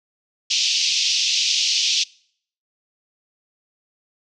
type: band-pass noise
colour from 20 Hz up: white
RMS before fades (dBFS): -20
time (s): 0.5-2.04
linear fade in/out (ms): 10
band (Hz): 2600 to 6000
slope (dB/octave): 48
effects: noise-tail reverb RT60 0.6 s tail -24 dB re dry